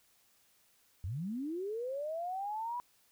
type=linear sweep; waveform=sine; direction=up; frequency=77.6 to 987.8 Hz; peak=-35 dBFS; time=1.04-2.8 s; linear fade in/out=0 ms; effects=white hiss -69 dBFS RMS until 3.11 s